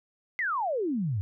sine exponential sweep, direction down, 2094 to 91.1 Hz, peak -26 dBFS, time 0.39-1.21 s, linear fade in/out 0 ms, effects none

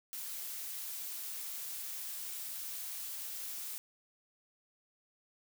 blue noise, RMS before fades -42 dBFS, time 0.13-3.78 s, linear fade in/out 0 ms, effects none

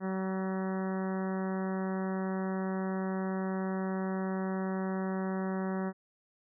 harmonic tone with a mistuned harmonic, 189.6 Hz, F#3, 43 cents sharp, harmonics 1 / 2 / 3 / 4 / 5 / 6 / 7 / 8 / 9 / 10, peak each -32 / -38 / -42 / -44 / -46 / -48 / -49 / -50 / -51 / -52 dBFS, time 0-5.93 s, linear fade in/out 50 ms, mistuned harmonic 8, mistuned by -16 cents, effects none

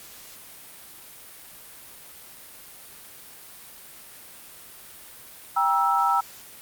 sine chord, E diminished, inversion first, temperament just, 791.1 / 949.3 / 1318.5 Hz, G5 / Bb5 / E6, +16 / +31 / 0 cents, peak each -24 / -24 / -22 dBFS, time 5.56-6.21 s, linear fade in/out 10 ms, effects white hiss -45 dBFS RMS until 6.61 s + Opus 48 kbps

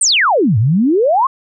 sine exponential two-way sweep, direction down then up, 9290 to 100.4 to 1124 Hz, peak -9 dBFS, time 0.01-1.27 s, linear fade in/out 5 ms, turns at 0.58 s, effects none

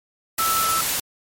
sine tone in noise, 1318.5 Hz, E6, in tune, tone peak -20 dBFS, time 0.39-0.81 s, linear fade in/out 5 ms, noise white, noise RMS -23 dBFS, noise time 0.38-1 s, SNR 0 dB, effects MP3 64 kbps

